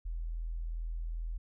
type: tone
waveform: sine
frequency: 41.24 Hz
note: E1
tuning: 2 cents sharp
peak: -34 dBFS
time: 0.05-1.38 s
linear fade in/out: 10 ms
effects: none